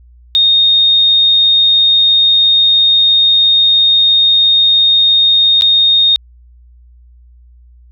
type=tone with dropouts; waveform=sine; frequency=3697 Hz; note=A#7; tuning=15 cents flat; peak=-6 dBFS; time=0.35-6.16 s; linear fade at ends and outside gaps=0 ms; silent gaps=5.611-5.621 s; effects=added 60 Hz sine -39 dBFS peak until 7.91 s